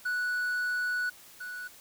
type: tone pair in turn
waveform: triangle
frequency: 1476 / 1476 Hz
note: F#6 / F#6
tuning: -5 / -5 cents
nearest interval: unison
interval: 0 cents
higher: neither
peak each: -26 / -35 dBFS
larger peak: first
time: 0.05-1.1 / 1.4-1.68 s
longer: first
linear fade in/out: 10 ms
effects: white hiss -53 dBFS RMS until 1.8 s